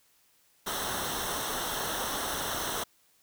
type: noise with comb filter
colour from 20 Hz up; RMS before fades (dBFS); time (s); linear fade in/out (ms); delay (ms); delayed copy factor
pink; -33; 0.66-2.84; 10; 0.42; -0.75
effects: white hiss -66 dBFS RMS until 3.22 s